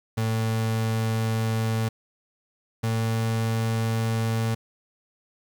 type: tone pair in turn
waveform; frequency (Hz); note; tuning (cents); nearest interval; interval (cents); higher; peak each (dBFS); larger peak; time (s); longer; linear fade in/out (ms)
35% pulse; 111.9 / 112.81; A2 / A2; +30 / +44; unison; 14; second; -21; neither; 0.17-1.89 / 2.83-4.55; neither; 10
effects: 9-bit